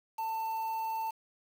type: tone with quantisation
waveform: triangle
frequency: 891 Hz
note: A5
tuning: 22 cents sharp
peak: -30 dBFS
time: 0.18-1.11 s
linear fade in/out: 10 ms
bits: 8
effects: none